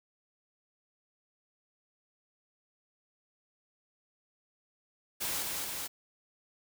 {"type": "noise with echo", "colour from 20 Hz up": "white", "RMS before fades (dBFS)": -34, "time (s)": [5.2, 5.44], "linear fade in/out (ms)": 20, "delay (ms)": 220, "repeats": 2, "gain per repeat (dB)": -2, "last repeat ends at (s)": 5.88, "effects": []}